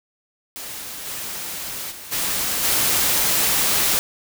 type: noise with level steps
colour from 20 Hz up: white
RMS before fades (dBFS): -33 / -30 / -37 / -23 / -19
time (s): 0.56-3.99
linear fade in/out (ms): 0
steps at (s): 1.05 / 1.9 / 2.11 / 2.63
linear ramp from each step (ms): 20
effects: none